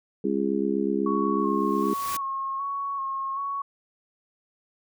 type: harmonic tone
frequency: 68.1 Hz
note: C#2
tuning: 30 cents flat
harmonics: 3 / 4 / 5 / 6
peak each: -28 / -28 / -28 / -28 dBFS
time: 0.24-1.94 s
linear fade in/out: 5 ms
type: tone with vibrato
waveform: sine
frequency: 1098 Hz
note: C#6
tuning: 17 cents flat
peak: -27 dBFS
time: 1.06-3.62 s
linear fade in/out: 5 ms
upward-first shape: square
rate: 1.3 Hz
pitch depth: 26 cents each way
type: noise with exponential growth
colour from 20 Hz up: white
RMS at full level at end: -31 dBFS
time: 1.38-2.17 s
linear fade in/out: 5 ms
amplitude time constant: 170 ms
effects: none